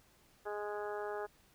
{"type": "harmonic tone", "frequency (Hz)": 207.7, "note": "G#3", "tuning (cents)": 0, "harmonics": [2, 3, 4, 5, 6, 7, 8], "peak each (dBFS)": [-40, -45, -44, -52, -49, -51, -51], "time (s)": [0.45, 1.27], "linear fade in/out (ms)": 20, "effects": ["pink hiss -67 dBFS RMS until 1.54 s"]}